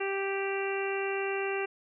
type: harmonic tone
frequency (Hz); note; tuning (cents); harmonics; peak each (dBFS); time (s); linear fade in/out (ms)
392; G4; 0; 1 / 2 / 3 / 4 / 5 / 6 / 7; -31 / -38 / -42 / -40 / -41 / -40 / -39; 0-1.66; 10
effects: none